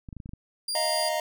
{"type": "clicks", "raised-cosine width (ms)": 5, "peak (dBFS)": -27, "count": 7, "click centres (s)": [0.088, 0.128, 0.167, 0.202, 0.259, 0.292, 0.335]}
{"type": "tone", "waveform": "30% pulse", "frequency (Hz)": 4785, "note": "D8", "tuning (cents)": 32, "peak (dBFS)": -25, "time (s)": [0.68, 1.09], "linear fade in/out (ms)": 5}
{"type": "chord", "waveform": "square", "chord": "Eb suspended second", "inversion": "none", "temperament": "equal", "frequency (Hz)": [622.3, 698.5, 932.3], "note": ["Eb5", "F5", "Bb5"], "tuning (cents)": [0, 0, 0], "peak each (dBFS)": [-29, -32, -33], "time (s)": [0.75, 1.2], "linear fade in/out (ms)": 2}
{"effects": []}